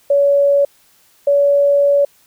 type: tone pair in turn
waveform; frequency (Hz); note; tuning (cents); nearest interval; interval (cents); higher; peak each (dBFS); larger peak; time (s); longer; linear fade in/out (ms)
sine; 565 / 567.9; C#5 / C#5; +33 / +42; unison; 9; second; -9; neither; 0.1-0.65 / 1.27-2.05; second; 5
effects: white hiss -53 dBFS RMS until 2.26 s